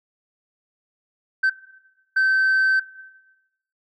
sine tone bursts at uneven times, 1544 Hz, G6, 27 cents flat, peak -13 dBFS, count 2, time 1.43-1.5 / 2.16-2.8 s, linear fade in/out 10 ms, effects noise-tail reverb RT60 1.0 s tail -18 dB re dry + tanh soft clip ceiling -14 dBFS

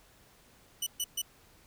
15% pulse tone bursts, 2967 Hz, F#7, 4 cents sharp, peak -23 dBFS, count 3, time 0.82-1.218 s, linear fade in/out 5 ms, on 46 ms, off 130 ms, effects pink hiss -61 dBFS RMS until 1.66 s

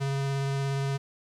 square tone with vibrato, 137.7 Hz, C#3, 11 cents flat, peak -27 dBFS, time 0-0.98 s, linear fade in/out 20 ms, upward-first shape sine, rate 17 Hz, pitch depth 10 cents each way, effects low-pass 8000 Hz 12 dB/octave + 10-bit

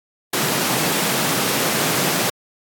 pink high-pass noise, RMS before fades -20 dBFS, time 0.33-2.3 s, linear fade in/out 5 ms, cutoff 130 Hz, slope 48 dB/octave, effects AAC 64 kbps

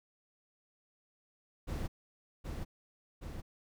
brown noise with echo, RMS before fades -37 dBFS, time 1.67-1.88 s, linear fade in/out 20 ms, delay 770 ms, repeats 2, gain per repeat -3 dB, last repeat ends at 3.42 s, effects none

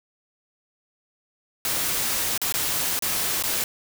white noise with dropouts, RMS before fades -25 dBFS, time 1.65-3.64 s, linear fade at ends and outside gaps 1 ms, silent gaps 2.377-2.416 / 2.524-2.54 / 2.991-3.023 / 3.425-3.437 s, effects none

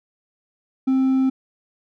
triangle tone with hard clipping, 263.5 Hz, C4, 12 cents sharp, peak -16 dBFS, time 0.87-1.3 s, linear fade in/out 10 ms, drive 5 dB, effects none

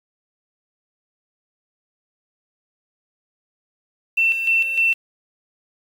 sine tone with tremolo, 2689 Hz, E7, 34 cents sharp, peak -14 dBFS, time 4.17-4.94 s, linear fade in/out 10 ms, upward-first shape square, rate 3.3 Hz, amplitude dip 55%, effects 7-bit

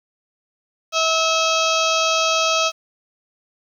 harmonic tone, 647 Hz, E5, 32 cents flat, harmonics 1 / 2 / 4 / 5 / 6 / 7 / 8 / 9 / 10, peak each -22 / -21 / -23 / -25 / -27 / -30 / -29 / -29 / -30 dBFS, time 0.92-2.72 s, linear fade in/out 50 ms, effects 8-bit

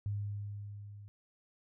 sine tone with level ramp, 102.3 Hz, G#2, 26 cents flat, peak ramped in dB -32 to -48 dBFS, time 0.06-1.08 s, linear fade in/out 0 ms, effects none

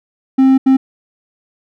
triangle tone bursts at uneven times, 265 Hz, C4, 22 cents sharp, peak -4 dBFS, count 2, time 0.38-0.58 / 0.66-0.77 s, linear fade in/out 10 ms, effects none

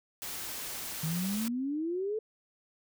white noise, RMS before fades -39 dBFS, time 0.22-1.48 s, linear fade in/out 0 ms
sine exponential sweep, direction up, 154.4 to 445.9 Hz, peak -30 dBFS, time 1.03-2.19 s, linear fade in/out 5 ms
effects none

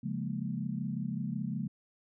sine chord, Bb minor seventh, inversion first, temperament equal, 138.59 / 174.61 / 207.7 / 233.1 Hz, Db3 / F3 / Ab3 / Bb3, 0 / 0 / 0 / 0 cents, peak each -38 / -38 / -37 / -39 dBFS, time 0.03-1.68 s, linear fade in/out 10 ms, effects none

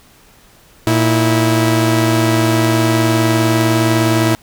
sawtooth tone pair together, 115.1 / 325.6 Hz, A#2 / E4, -22 / -21 cents, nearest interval octave + tritone, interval 1801 cents, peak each -10 dBFS, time 0.87-4.35 s, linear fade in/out 0 ms, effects pink hiss -47 dBFS RMS until 4.42 s

